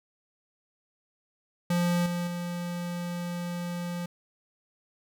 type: tone with level steps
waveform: square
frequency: 174.61 Hz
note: F3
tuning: in tune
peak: -24 / -29 / -32 dBFS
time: 1.7-4.06 s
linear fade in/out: 5 ms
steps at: 2.06 / 2.27 s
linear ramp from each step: 2 ms
effects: none